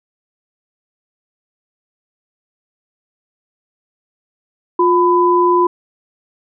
sine tone pair together, 353.9 / 1001 Hz, F4 / B5, +23 / +23 cents, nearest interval octave + tritone, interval 1800 cents, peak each -12 dBFS, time 4.79-5.67 s, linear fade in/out 5 ms, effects none

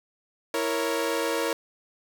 sawtooth chord, A# diminished, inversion second, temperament equal, 329.6 / 466.2 / 554.4 Hz, E4 / A#4 / C#5, 0 / 0 / 0 cents, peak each -27 / -24 / -26 dBFS, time 0.54-1.53 s, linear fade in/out 2 ms, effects none

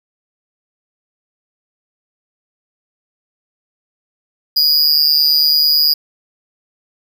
square tone with amplitude modulation, 4875 Hz, D#8, 36 cents flat, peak -6 dBFS, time 4.56-5.94 s, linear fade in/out 10 ms, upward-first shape sine, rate 149 Hz, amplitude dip 100%, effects none

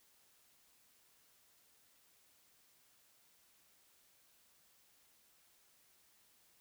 silence, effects white hiss -70 dBFS RMS until 6.6 s

